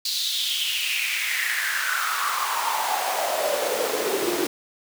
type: noise with high-pass filter sweep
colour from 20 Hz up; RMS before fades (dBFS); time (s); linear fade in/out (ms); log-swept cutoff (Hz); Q
pink; -25; 0.05-4.47; 5; 4300 to 330; 5.6
effects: none